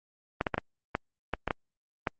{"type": "clicks", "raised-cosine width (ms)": 0.5, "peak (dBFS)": -12, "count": 9, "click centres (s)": [0.411, 0.468, 0.543, 0.58, 0.951, 1.337, 1.477, 1.508, 2.072], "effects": ["Opus 24 kbps"]}